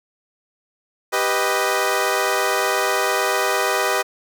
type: chord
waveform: 15% pulse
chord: G augmented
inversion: none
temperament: equal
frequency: 392 / 493.9 / 622.3 Hz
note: G4 / B4 / D#5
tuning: 0 / 0 / 0 cents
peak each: -16 dBFS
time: 1.12-4.03 s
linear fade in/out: 20 ms
effects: none